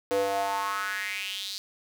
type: tone with high-pass filter sweep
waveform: square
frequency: 98.7 Hz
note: G2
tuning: 12 cents sharp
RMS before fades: -30 dBFS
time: 0.11-1.58 s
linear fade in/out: 0 ms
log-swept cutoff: 440 to 4500 Hz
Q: 4.8
effects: none